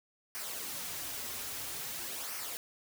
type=noise with flanger; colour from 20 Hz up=white; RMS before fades=-40 dBFS; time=0.35-2.57 s; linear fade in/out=0 ms; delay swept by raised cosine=0.26 to 6.06 ms; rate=0.5 Hz; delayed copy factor=-0.55; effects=none